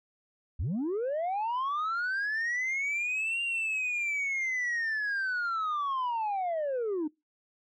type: linear two-way sweep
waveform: sine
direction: up then down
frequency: 58.27 to 2794 to 290.1 Hz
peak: -26 dBFS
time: 0.59-7.08 s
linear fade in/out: 10 ms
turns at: 3.42 s
effects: noise-tail reverb RT60 0.2 s tail -23 dB re dry + tanh soft clip ceiling -27 dBFS